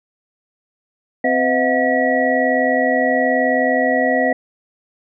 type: tone cluster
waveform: sine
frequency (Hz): 259.6 / 506 / 638 / 717 / 1930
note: C4 / B4 / D#5 / F5 / B6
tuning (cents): -13 / +42 / +43 / +45 / -40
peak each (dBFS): -20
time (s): 1.24-4.33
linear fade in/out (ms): 5
effects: none